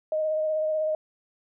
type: tone with vibrato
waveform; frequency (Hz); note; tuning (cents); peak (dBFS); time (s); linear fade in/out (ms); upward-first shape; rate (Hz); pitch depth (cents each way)
sine; 622.3; D#5; 0; -23; 0.12-0.95; 2; sine; 16; 18
effects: none